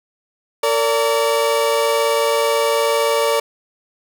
30% pulse tone pair together, 457.2 / 576 Hz, A#4 / D5, -34 / -34 cents, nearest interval major third, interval 400 cents, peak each -15 dBFS, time 0.63-3.4 s, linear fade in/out 5 ms, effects none

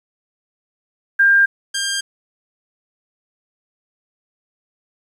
sine / 10% pulse tone pair in turn, 1599 / 1599 Hz, G6 / G6, +34 / +34 cents, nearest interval unison, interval 0 cents, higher neither, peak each -9 / -10 dBFS, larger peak first, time 1.19-1.46 / 1.74-2.01 s, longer neither, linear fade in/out 10 ms, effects low-pass 9000 Hz 12 dB/octave + 8-bit

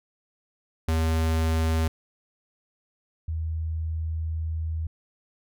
square / sine tone pair in turn, 80.6 / 80.26 Hz, E2 / E2, -38 / -46 cents, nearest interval unison, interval 8 cents, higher first, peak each -22 / -26 dBFS, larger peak first, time 0.88-1.88 / 3.28-4.87 s, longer second, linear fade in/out 5 ms, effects none

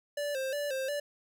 square tone with vibrato, 554.4 Hz, C#5, in tune, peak -32 dBFS, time 0.17-1 s, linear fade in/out 5 ms, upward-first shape square, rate 2.8 Hz, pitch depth 82 cents each way, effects none

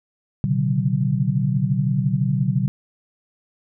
sine tone cluster, 122.7 / 136.8 / 148.5 / 189.1 Hz, B2 / C#3 / D3 / F#3, -11 / -23 / +20 / +38 cents, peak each -23 dBFS, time 0.44-2.68 s, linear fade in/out 0 ms, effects none

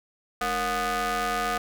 sawtooth ring-modulated tone, 255.3 Hz, C4, 42 cents flat, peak -18 dBFS, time 0.41-1.58 s, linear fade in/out 5 ms, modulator 977 Hz, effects none

